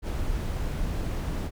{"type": "noise", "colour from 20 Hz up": "brown", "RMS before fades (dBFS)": -29, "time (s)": [0.02, 1.51], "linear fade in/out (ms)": 50, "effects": []}